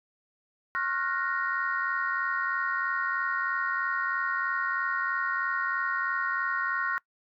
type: chord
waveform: sine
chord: Gb major seventh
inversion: second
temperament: equal with one note detuned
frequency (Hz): 1084 / 1396.9 / 1480 / 1864.7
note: Db6 / F6 / Gb6 / Bb6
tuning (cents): -39 / 0 / 0 / 0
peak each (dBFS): -32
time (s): 0.75-6.98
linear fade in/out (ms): 0
effects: noise-tail reverb RT60 0.1 s tail -23 dB re dry + tanh soft clip ceiling -16 dBFS